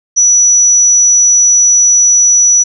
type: tone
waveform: sine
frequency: 5900 Hz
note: F#8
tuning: 6 cents flat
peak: -4 dBFS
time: 0.16-2.64 s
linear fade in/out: 20 ms
effects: none